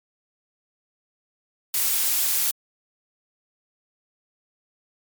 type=noise; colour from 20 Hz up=blue; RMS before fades=-22 dBFS; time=1.74-2.51 s; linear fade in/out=2 ms; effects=MP3 96 kbps